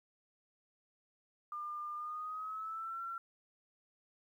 sine tone with pitch glide, 1202 to 1357 Hz, D6 to E6, +40 to +50 cents, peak -39 dBFS, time 1.52-3.18 s, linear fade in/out 2 ms, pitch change +210 cents, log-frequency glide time 1.95-3 s, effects 12-bit

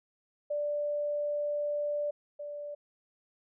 sine tone pair in turn, 587.3 / 584.8 Hz, D5 / D5, 0 / -7 cents, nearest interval unison, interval 7 cents, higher first, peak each -29 / -37 dBFS, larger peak first, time 0.5-2.11 / 2.39-2.75 s, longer first, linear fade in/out 10 ms, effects none

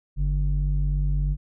square tone with low-pass filter, 48.4 Hz, G1, 21 cents flat, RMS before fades -23 dBFS, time 0.16-1.37 s, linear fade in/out 50 ms, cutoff 120 Hz, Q 4.2, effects none

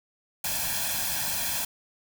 white noise with comb filter, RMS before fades -29 dBFS, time 0.44-1.65 s, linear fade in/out 5 ms, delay 1.2 ms, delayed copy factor +0.8, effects none

